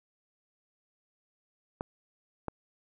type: clicks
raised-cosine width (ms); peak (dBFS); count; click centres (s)
1; -19; 2; 1.809 / 2.483
effects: none